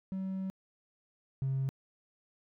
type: tone pair in turn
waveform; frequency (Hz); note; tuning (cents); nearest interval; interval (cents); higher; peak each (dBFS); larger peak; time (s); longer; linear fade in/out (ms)
triangle; 190.3 / 134.26; F#3 / C3; +49 / +45; tritone; 604; first; -31 / -26; second; 0.12-0.5 / 1.42-1.69; first; 0
effects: tanh soft clip ceiling -26 dBFS